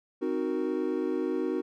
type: chord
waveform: triangle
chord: C half-diminished seventh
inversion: none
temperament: equal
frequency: 261.6 / 311.1 / 370 / 466.2 Hz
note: C4 / Eb4 / Gb4 / Bb4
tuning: 0 / 0 / 0 / 0 cents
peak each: -32 / -30 / -29 / -33 dBFS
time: 0.21-1.62 s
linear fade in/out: 20 ms
effects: none